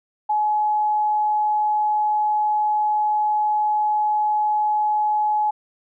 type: tone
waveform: sine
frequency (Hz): 847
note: G#5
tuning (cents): +34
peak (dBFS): -17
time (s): 0.29-5.51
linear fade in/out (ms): 10
effects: none